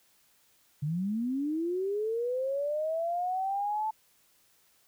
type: linear sweep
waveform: sine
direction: up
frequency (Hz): 140 to 880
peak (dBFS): -28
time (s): 0.82-3.91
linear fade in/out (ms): 10
effects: white hiss -66 dBFS RMS until 4.87 s